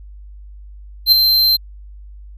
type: tone with ADSR envelope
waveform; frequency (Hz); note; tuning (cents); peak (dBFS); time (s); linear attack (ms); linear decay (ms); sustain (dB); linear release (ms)
square; 4123; C8; -26; -5; 1.06-1.57; 61; 8; -6; 16
effects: added 50 Hz sine -34 dBFS peak until 2.37 s